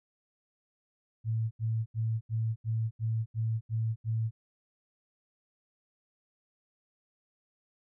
sine tone bursts, 112 Hz, A2, 31 cents sharp, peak -27 dBFS, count 9, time 1.24-4.31 s, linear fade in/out 50 ms, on 270 ms, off 80 ms, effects none

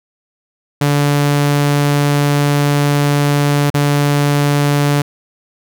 sawtooth tone with dropouts, 144.4 Hz, D3, 29 cents flat, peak -7 dBFS, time 0.81-5.02 s, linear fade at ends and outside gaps 5 ms, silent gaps 3.702-3.742 s, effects none

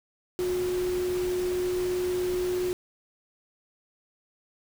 sine tone in noise, 362.2 Hz, F#4, 37 cents flat, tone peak -25 dBFS, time 0.39-2.73 s, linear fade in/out 0 ms, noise pink, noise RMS -39 dBFS, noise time 0.39-2.73 s, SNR +11 dB, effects none

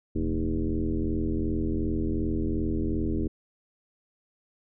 sine tone with frequency modulation, 146.83 Hz, D3, in tune, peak -24 dBFS, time 0.15-3.28 s, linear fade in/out 10 ms, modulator 82.7 Hz, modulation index 2.8, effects none

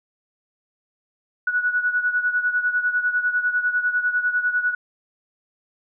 sine beating tone pair, 1468 / 1478 Hz, F#6 / F#6, -14 / -2 cents, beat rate 10 Hz, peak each -20 / -25 dBFS, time 1.47-4.75 s, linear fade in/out 5 ms, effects none

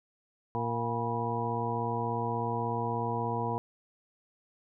harmonic tone with a mistuned harmonic, 116.54 Hz, A#2, in tune, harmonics 1 / 2 / 3 / 4 / 6 / 7 / 8, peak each -35 / -38 / -41 / -36 / -39 / -38 / -34 dBFS, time 0.55-3.58 s, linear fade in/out 0 ms, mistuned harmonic 8, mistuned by +71 cents, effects none

